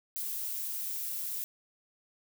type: noise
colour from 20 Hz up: violet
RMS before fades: -36 dBFS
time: 0.16-1.44 s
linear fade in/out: 0 ms
effects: none